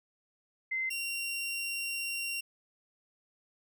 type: tone pair in turn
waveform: sine / sawtooth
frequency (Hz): 2069 / 2757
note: C7 / F7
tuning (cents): -20 / -23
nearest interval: perfect fourth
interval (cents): 497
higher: second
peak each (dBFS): -30 / -30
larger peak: neither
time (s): 0.71-0.9 / 0.9-2.41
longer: second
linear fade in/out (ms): 10
effects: none